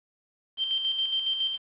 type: tone with tremolo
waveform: sine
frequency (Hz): 3136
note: G7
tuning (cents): 0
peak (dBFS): -23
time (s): 0.57-1.58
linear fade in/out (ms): 50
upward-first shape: square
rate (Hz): 7.2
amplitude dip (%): 45
effects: resampled to 8000 Hz + 9-bit